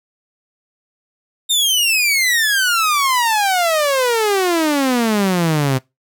sawtooth exponential sweep, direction down, 3700 to 127.6 Hz, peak -10 dBFS, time 1.49-5.79 s, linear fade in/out 20 ms, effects noise-tail reverb RT60 0.2 s tail -22 dB re dry

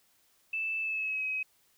sine tone with pitch glide, 2637 to 2540 Hz, E7 to D#7, 0 to +35 cents, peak -30 dBFS, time 0.53-1.43 s, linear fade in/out 5 ms, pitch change -65 cents, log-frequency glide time 0.8-1.24 s, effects white hiss -68 dBFS RMS until 1.77 s

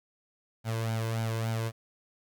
sawtooth tone with flanger, 112.8 Hz, A2, 44 cents sharp, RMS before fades -31 dBFS, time 0.64-1.72 s, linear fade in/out 50 ms, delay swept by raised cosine 1.3 to 1.98 ms, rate 3.5 Hz, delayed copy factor +0.65, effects 11-bit

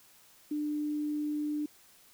sine tone with quantisation, 298.3 Hz, D4, 27 cents sharp, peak -30 dBFS, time 0.51-1.66 s, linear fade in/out 5 ms, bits 10, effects white hiss -60 dBFS RMS until 2.13 s

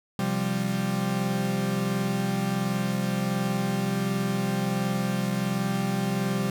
40% pulse chord, C suspended fourth, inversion none, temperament equal, 130.81 / 174.61 / 196 Hz, C3 / F3 / G3, 0 / 0 / 0 cents, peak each -30 / -30 / -26 dBFS, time 0.19-6.5 s, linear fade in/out 2 ms, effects none

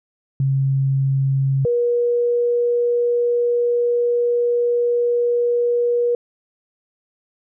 sine tone pair in turn, 135.6 / 479.7 Hz, C#3 / A#4, -38 / +50 cents, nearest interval octave + minor seventh, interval 2188 cents, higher second, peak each -15 dBFS, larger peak neither, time 0.4-1.65 / 1.65-6.15 s, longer second, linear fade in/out 2 ms, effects none

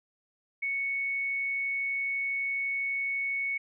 sine tone, 2217 Hz, C#7, in tune, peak -28 dBFS, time 0.62-3.58 s, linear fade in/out 10 ms, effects none

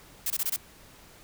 blue noise bursts, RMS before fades -28 dBFS, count 5, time 0.26-0.563 s, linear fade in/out 5 ms, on 43 ms, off 22 ms, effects pink hiss -53 dBFS RMS until 1.23 s

